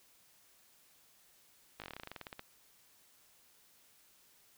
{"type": "slowing click train", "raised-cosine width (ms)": 0.3, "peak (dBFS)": -28, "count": 17, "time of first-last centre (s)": [1.8, 2.394], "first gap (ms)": 18, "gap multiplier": 1.09, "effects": ["white hiss -66 dBFS RMS until 4.57 s"]}